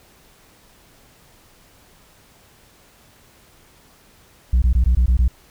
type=tone bursts; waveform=sine; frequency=61.1 Hz; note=B1; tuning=18 cents flat; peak=-9 dBFS; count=7; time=4.53-5.28 s; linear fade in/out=5 ms; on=90 ms; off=20 ms; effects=tanh soft clip ceiling -11 dBFS + pink hiss -52 dBFS RMS until 5.5 s